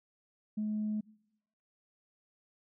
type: tone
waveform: sine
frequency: 213 Hz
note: G#3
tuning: 44 cents sharp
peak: -30 dBFS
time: 0.57-1.01 s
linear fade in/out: 10 ms
effects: noise-tail reverb RT60 0.9 s tail -25 dB re dry + tanh soft clip ceiling -27 dBFS